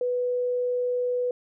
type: tone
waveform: sine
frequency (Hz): 493.9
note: B4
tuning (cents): 0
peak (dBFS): -23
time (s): 0.01-1.31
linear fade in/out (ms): 2
effects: none